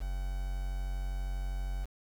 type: tone with quantisation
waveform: triangle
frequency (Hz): 46.25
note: F#1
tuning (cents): 0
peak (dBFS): -30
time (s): 0-1.86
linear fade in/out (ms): 20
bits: 8
effects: none